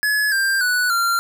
square tone with pitch steps, 1699 / 1585.2 / 1479.1 / 1380 Hz, G#6 / G6 / F#6 / F6, +39 / +19 / -1 / -21 cents, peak -17 dBFS, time 0.03-1.19 s, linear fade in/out 0 ms, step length 290 ms, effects none

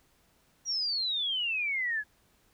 sine exponential sweep, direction down, 5800 to 1661.2 Hz, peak -28 dBFS, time 0.65-2.04 s, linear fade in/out 50 ms, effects pink hiss -67 dBFS RMS until 2.53 s

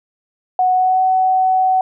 sine tone with pitch glide, 738 to 750.5 Hz, F#5 to F#5, -5 to +24 cents, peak -11 dBFS, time 0.59-1.81 s, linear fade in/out 2 ms, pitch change +29 cents, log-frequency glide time 0.73-1.02 s, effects none

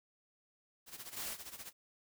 white noise with tremolo, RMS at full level -46 dBFS, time 0.86-1.73 s, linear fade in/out 50 ms, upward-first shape sine, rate 15 Hz, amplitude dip 75%
white noise, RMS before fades -42 dBFS, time 1.16-1.34 s, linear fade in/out 10 ms
effects none

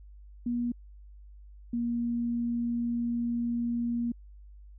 sine tone pair in turn, 240 / 236.6 Hz, B3 / A#3, -49 / +26 cents, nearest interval unison, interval 25 cents, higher first, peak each -27 dBFS, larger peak neither, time 0.46-0.72 / 1.73-4.12 s, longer second, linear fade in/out 5 ms, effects added 50 Hz sine -47 dBFS peak until 4.78 s

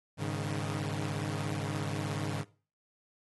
sawtooth chord, Ab suspended fourth, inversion none, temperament equal with one note detuned, 102.34 / 138.59 / 155.56 Hz, Ab2 / Db3 / Eb3, -25 / 0 / 0 cents, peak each -33 dBFS, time 0.17-2.45 s, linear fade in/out 50 ms, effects noise-tail reverb RT60 0.4 s tail -21 dB re dry + AAC 32 kbps

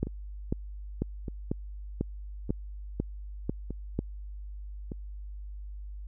two click trains, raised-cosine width 3 ms, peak -15 / -23 dBFS, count 9 / 5, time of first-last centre 0.03-3.99 / 0.07-4.918 s, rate 2.02 / 0.825 Hz, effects added 50 Hz sine -38 dBFS peak until 6.07 s

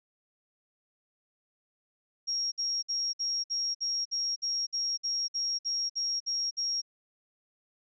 sine tone bursts, 5588 Hz, F8, in tune, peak -28 dBFS, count 15, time 2.27-6.818 s, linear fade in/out 20 ms, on 250 ms, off 57 ms, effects none

